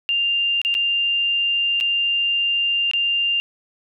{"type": "tone with dropouts", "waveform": "sine", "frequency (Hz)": 2794, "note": "F7", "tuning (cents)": 0, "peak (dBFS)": -17, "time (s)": [0.09, 3.4], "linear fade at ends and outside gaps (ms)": 0, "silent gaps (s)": [[0.616, 0.649], [0.742, 0.75], [1.802, 1.809], [2.913, 2.935]], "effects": []}